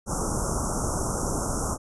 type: band-stop noise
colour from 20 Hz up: pink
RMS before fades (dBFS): -27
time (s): 0.06-1.78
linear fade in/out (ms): 50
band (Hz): 1400 to 5600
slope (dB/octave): 96
effects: resampled to 24000 Hz